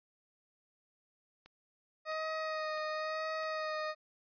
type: click train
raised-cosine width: 0.2 ms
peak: -38 dBFS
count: 4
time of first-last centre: 1.46-3.434 s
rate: 1.52 Hz
type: tone with vibrato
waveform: 20% pulse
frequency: 625 Hz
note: D#5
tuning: 8 cents sharp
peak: -30 dBFS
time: 2.05-3.95 s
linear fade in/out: 50 ms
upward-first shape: sine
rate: 0.98 Hz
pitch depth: 20 cents each way
effects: resampled to 11025 Hz